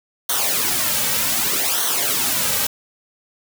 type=noise with flanger; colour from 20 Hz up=white; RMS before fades=-20 dBFS; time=0.29-2.67 s; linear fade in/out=5 ms; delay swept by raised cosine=0.4 to 2.9 ms; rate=0.65 Hz; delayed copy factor=-0.7; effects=none